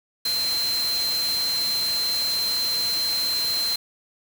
sine tone in noise, 4119 Hz, C8, 28 cents flat, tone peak -22 dBFS, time 0.25-3.76 s, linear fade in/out 5 ms, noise white, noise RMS -31 dBFS, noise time 0.25-3.76 s, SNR +6 dB, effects none

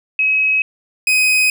sine / 40% pulse tone pair in turn, 2554 / 2513 Hz, D#7 / D#7, +45 / +17 cents, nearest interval unison, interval 28 cents, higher first, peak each -12 / -10 dBFS, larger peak second, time 0.19-0.62 / 1.07-1.5 s, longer neither, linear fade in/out 2 ms, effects none

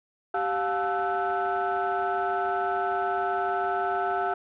sine tone cluster, 388.9 / 709 / 870 / 1319 / 1506 Hz, G4 / F5 / A5 / E6 / F#6, -14 / +26 / -20 / +1 / +30 cents, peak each -30 / -26 / -33 / -31 / -34 dBFS, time 0.34-4.34 s, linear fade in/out 5 ms, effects tanh soft clip ceiling -18 dBFS

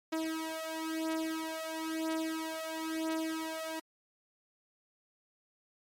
sawtooth beating tone pair, 320 / 321 Hz, D#4 / E4, +49 / -46 cents, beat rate 1 Hz, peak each -33 / -33 dBFS, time 0.12-3.8 s, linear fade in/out 10 ms, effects MP3 64 kbps

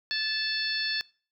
harmonic tone with a mistuned harmonic, 880 Hz, A5, in tune, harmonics 2 / 3 / 4 / 5 / 6, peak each -32 / -37 / -35 / -30 / -38 dBFS, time 0.11-1.01 s, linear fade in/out 0 ms, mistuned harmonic 2, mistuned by -21 cents, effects noise-tail reverb RT60 0.4 s tail -23 dB re dry

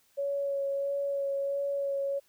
sine tone with vibrato, 558 Hz, C#5, 11 cents sharp, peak -28 dBFS, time 0.17-2.2 s, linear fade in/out 20 ms, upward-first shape sine, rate 1.5 Hz, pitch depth 14 cents each way, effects white hiss -67 dBFS RMS until 2.28 s

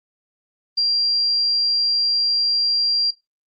sine tone, 4753 Hz, D8, 20 cents sharp, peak -16 dBFS, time 0.77-3.11 s, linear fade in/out 10 ms, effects noise-tail reverb RT60 0.2 s tail -22 dB re dry + Opus 32 kbps

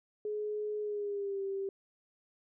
sine tone with pitch glide, 421.5 to 391 Hz, G#4 to G4, +26 to -4 cents, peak -33 dBFS, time 0.25-1.69 s, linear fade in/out 2 ms, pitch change -130 cents, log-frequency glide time 0.81-1.42 s, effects none

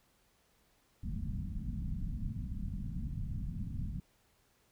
pink low-pass noise, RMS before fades -38 dBFS, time 1.03-4 s, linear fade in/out 2 ms, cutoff 230 Hz, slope 48 dB/octave, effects pink hiss -71 dBFS RMS until 4.71 s

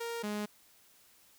sawtooth tone pair in turn, 466.2 / 208.8 Hz, A#4 / G#3, 0 / +10 cents, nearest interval octave + major second, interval 1390 cents, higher first, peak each -32 / -30 dBFS, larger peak second, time 0-0.23 / 0.23-0.46 s, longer neither, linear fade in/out 10 ms, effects white hiss -63 dBFS RMS until 1.38 s

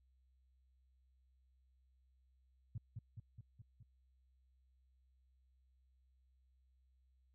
sine tone with echo, 110 Hz, A2, in tune, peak -40 dBFS, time 2.75-2.78 s, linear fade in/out 5 ms, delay 210 ms, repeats 5, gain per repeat -3 dB, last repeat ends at 3.83 s, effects added 64 Hz sine -70 dBFS peak until 7.34 s

